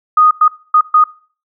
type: tone bursts at uneven times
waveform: sine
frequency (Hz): 1240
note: D#6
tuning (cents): -6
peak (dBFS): -5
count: 4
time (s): 0.17-0.31 / 0.41-0.48 / 0.74-0.81 / 0.94-1.04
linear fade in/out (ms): 5
effects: noise-tail reverb RT60 0.4 s tail -20 dB re dry